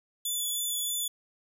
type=tone with vibrato; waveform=10% pulse; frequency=3458 Hz; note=A7; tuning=31 cents flat; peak=-22 dBFS; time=0.25-1.08 s; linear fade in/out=5 ms; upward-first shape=sine; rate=3.2 Hz; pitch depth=17 cents each way; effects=none